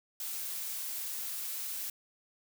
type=noise; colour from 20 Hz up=blue; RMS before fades=-38 dBFS; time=0.2-1.9 s; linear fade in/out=2 ms; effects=none